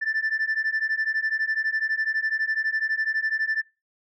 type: beating tone pair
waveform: sine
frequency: 1760 / 1772 Hz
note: A6 / A6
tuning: 0 / +12 cents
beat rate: 12 Hz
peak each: -24 dBFS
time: 0.01-3.62 s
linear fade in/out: 20 ms
effects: noise-tail reverb RT60 0.3 s tail -26 dB re dry + tanh soft clip ceiling -19 dBFS